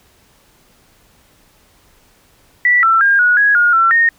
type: tone with pitch steps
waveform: sine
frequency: 1960 / 1339 / 1611 / 1458 / 1662 / 1429 / 1349 / 1848 Hz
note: B6 / E6 / G6 / F#6 / G#6 / F6 / E6 / A#6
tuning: -14 / +27 / +47 / -26 / +1 / +39 / +40 / -16 cents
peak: -8 dBFS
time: 2.65-4.09 s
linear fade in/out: 2 ms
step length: 180 ms
effects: pink hiss -52 dBFS RMS until 4.18 s